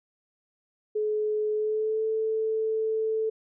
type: tone with pitch glide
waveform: sine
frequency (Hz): 426.2 to 440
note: G#4 to A4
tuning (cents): +45 to 0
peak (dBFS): -24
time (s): 0.95-3.3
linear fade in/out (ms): 10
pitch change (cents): +55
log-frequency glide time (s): 1.54-2.05
effects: none